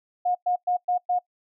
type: tone bursts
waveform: sine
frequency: 719 Hz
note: F#5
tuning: 50 cents flat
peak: -20 dBFS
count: 5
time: 0.25-1.19 s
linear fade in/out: 10 ms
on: 100 ms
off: 110 ms
effects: noise-tail reverb RT60 0.1 s tail -23 dB re dry